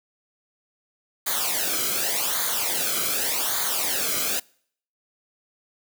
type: noise with flanger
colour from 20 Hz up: white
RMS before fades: -25 dBFS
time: 1.26-4.4 s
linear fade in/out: 10 ms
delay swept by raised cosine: 0.36 to 1.12 ms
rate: 0.86 Hz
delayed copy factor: -0.75
effects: noise-tail reverb RT60 0.6 s tail -26 dB re dry

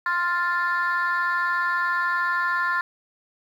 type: chord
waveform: sine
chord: F major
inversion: second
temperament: equal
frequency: 1046.5 / 1396.9 / 1760 Hz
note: C6 / F6 / A6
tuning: 0 / 0 / 0 cents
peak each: -24 dBFS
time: 0.06-2.81 s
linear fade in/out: 2 ms
effects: tanh soft clip ceiling -16 dBFS + 9-bit

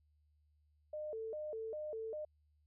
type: tone with vibrato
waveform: sine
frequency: 520 Hz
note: C5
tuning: 11 cents flat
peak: -40 dBFS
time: 0.93-2.25 s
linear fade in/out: 5 ms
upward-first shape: square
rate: 2.5 Hz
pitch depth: 270 cents each way
effects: added 75 Hz sine -70 dBFS peak until 2.66 s

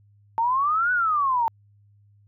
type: exponential two-way sweep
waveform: sine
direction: up then down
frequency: 890 to 1500 to 890 Hz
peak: -19 dBFS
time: 0.38-1.48 s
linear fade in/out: 0 ms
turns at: 0.92 s
effects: added 102 Hz sine -54 dBFS peak until 2.27 s

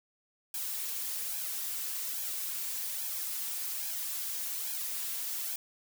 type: noise with flanger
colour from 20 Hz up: blue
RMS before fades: -36 dBFS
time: 0.54-5.56 s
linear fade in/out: 2 ms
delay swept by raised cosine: 1.2 to 4.4 ms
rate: 1.2 Hz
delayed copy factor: +0.65
effects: none

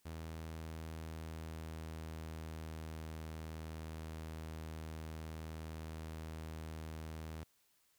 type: tone with pitch glide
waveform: sawtooth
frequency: 80.6 to 79.49 Hz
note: E2 to D#2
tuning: -38 to +38 cents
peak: -40 dBFS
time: 0.05-7.44 s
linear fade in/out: 10 ms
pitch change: -24 cents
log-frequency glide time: 0.22-3.32 s
effects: white hiss -74 dBFS RMS until 7.98 s

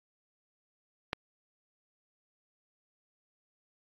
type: click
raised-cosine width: 0.3 ms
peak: -14 dBFS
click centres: 1.131 s
effects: AAC 32 kbps

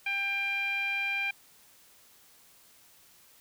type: tone with low-pass filter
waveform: 10% pulse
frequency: 795 Hz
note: G5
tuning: 24 cents sharp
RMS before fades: -31 dBFS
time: 0.06-1.31 s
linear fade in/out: 5 ms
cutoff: 2400 Hz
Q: 5.2
effects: white hiss -59 dBFS RMS until 3.4 s

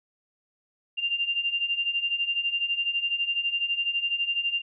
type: beating tone pair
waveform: sine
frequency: 2781 / 2793 Hz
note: F7 / F7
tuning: -8 / -1 cents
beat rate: 12 Hz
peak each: -30 / -26 dBFS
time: 0.97-4.62 s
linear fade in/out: 20 ms
effects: none

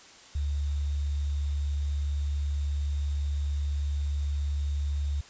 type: tone with sample-and-hold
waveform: sine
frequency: 72.2 Hz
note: D2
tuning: 29 cents flat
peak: -26 dBFS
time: 0.35-5.21 s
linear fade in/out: 5 ms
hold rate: 3675 Hz
effects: white hiss -51 dBFS RMS until 5.29 s + resampled to 16000 Hz

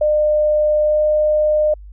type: tone with pitch glide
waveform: sine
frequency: 604 to 607.5 Hz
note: D5 to D#5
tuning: +48 to -42 cents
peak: -12 dBFS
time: 0.01-1.74 s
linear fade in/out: 5 ms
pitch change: +10 cents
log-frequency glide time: 0.84-1.01 s
effects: added 50 Hz sine -34 dBFS peak until 1.92 s

